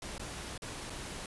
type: noise with dropouts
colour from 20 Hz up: pink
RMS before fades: -42 dBFS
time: 0.02-1.26 s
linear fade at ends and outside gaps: 2 ms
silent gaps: 0.181-0.195 / 0.578-0.62 / 0.898-0.902 s
effects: resampled to 24000 Hz